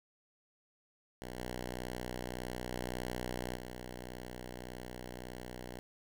5% pulse tone with level steps, 61.74 Hz, B1, in tune, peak -32 / -28 / -26 / -33 dBFS, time 1.22-5.79 s, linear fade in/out 0 ms, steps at 1.38 / 2.71 / 3.56 s, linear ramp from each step 5 ms, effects 10-bit

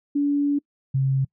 sine tone pair in turn, 286.6 / 134.44 Hz, D4 / C3, -42 / +47 cents, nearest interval octave + minor second, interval 1311 cents, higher first, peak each -18 dBFS, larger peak neither, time 0.15-0.59 / 0.94-1.25 s, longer first, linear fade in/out 10 ms, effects noise-tail reverb RT60 0.1 s tail -25 dB re dry

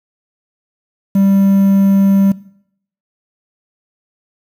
triangle tone with quantisation, 196 Hz, G3, in tune, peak -6 dBFS, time 1.15-2.32 s, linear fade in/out 5 ms, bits 6, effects noise-tail reverb RT60 0.7 s tail -20 dB re dry

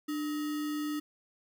sine tone with sample-and-hold, 298.7 Hz, D4, 29 cents sharp, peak -31 dBFS, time 0.08-1 s, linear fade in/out 10 ms, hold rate 1575 Hz, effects none

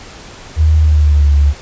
sine tone with pitch glide, 77.78 to 71.74 Hz, D#2 to D2, 0 to -40 cents, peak -6 dBFS, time 0.56-1.54 s, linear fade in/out 50 ms, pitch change -140 cents, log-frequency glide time 0.78-1.29 s, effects pink hiss -34 dBFS RMS until 1.61 s + resampled to 16000 Hz

